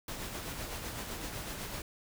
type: noise with tremolo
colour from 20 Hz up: pink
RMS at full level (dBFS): -39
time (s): 0.08-1.82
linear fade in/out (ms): 2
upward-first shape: sine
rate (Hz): 7.9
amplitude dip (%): 35
effects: none